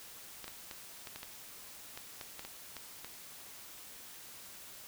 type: clicks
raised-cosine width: 0.2 ms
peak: -26 dBFS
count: 12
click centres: 0.443 / 0.48 / 0.712 / 1.072 / 1.16 / 1.231 / 1.975 / 2.212 / 2.394 / 2.45 / 2.767 / 3.046 s
effects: white hiss -51 dBFS RMS until 4.87 s